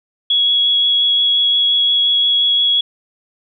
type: tone with vibrato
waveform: sine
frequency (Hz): 3344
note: G#7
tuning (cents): +11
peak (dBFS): -11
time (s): 0.3-2.81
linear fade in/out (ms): 5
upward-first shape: sine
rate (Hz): 5.7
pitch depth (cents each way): 8
effects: none